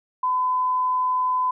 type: tone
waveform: sine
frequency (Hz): 1011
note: B5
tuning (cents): +40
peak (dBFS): -19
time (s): 0.23-1.51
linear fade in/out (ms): 5
effects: none